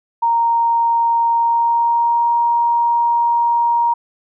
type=tone with pitch glide; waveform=sine; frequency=930 to 940.8 Hz; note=A#5 to A#5; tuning=-4 to +16 cents; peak=-12 dBFS; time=0.22-3.94 s; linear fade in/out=10 ms; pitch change=+20 cents; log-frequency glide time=1.33-2.33 s; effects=none